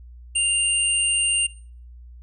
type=tone pair together; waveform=sine; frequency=2794 / 8741 Hz; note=F7 / C#9; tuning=0 / -25 cents; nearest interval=octave + minor sixth; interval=1975 cents; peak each=-21 dBFS; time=0.35-1.47 s; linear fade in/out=10 ms; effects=noise-tail reverb RT60 0.5 s tail -24 dB re dry + added 60 Hz sine -40 dBFS peak until 2.22 s